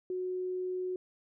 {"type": "tone", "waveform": "sine", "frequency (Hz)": 367.1, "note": "F#4", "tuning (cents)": -14, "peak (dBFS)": -32, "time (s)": [0.1, 0.96], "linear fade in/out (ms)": 2, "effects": []}